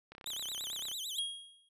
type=click train; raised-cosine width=0.3 ms; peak=-33 dBFS; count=27; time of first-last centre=0.12-0.915 s; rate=32.7 Hz
type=tone with vibrato; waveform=sawtooth; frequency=3461 Hz; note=A7; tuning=29 cents flat; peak=-35 dBFS; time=0.26-1.19 s; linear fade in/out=2 ms; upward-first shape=sine; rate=8.9 Hz; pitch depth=240 cents each way
type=tone with exponential decay; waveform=square; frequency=3274 Hz; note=G#7; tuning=25 cents flat; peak=-31 dBFS; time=1.18-1.69 s; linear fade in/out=5 ms; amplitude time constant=110 ms
effects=resampled to 32000 Hz